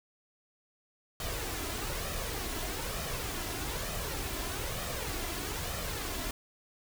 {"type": "noise with flanger", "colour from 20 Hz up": "pink", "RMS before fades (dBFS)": -36, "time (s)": [1.2, 6.31], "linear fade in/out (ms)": 2, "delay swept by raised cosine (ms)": [1.6, 3], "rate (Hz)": 1.1, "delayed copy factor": 0.5, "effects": []}